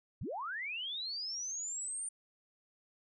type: linear sweep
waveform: sine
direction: up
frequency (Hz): 58.27 to 9110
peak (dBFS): -37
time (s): 0.21-2.09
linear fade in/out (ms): 5
effects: none